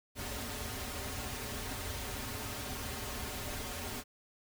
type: noise with comb filter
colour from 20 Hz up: pink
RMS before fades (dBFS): -40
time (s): 0.15-4.04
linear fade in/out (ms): 50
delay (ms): 6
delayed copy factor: -0.9
effects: none